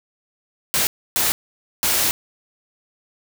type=noise bursts at uneven times; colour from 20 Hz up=white; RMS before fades=-19 dBFS; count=3; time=0.74-0.87 / 1.16-1.32 / 1.83-2.11 s; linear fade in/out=0 ms; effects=none